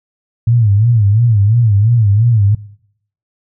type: tone with vibrato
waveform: sine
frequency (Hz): 109.4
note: A2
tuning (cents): -9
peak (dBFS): -7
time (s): 0.47-2.55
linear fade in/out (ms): 5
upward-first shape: sine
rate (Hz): 2.9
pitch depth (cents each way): 170
effects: noise-tail reverb RT60 0.7 s tail -21 dB re dry